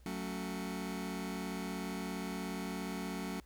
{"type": "chord", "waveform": "sawtooth", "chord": "F# minor", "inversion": "none", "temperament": "just", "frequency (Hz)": [185, 222, 277.5], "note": ["F#3", "A3", "C#4"], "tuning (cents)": [0, 16, 2], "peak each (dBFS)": [-36, -39, -39], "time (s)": [0.06, 3.4], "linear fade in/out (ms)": 0, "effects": ["added 60 Hz sine -56 dBFS peak until 3.45 s", "pink hiss -69 dBFS RMS until 3.45 s"]}